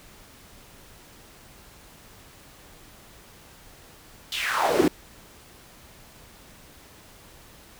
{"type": "noise with high-pass filter sweep", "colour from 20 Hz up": "brown", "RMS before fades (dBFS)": -23, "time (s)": [4.32, 4.88], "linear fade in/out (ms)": 2, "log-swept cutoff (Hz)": [3700, 250], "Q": 4.3, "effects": ["pink hiss -50 dBFS RMS until 7.79 s"]}